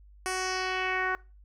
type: tone with low-pass filter sweep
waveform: 10% pulse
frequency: 372.5 Hz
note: F#4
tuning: 12 cents sharp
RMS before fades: -30 dBFS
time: 0.26-1.15 s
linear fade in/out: 0 ms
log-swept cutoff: 9400 to 1500 Hz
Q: 2.3
effects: noise-tail reverb RT60 0.3 s tail -22 dB re dry + added 50 Hz sine -51 dBFS peak until 1.44 s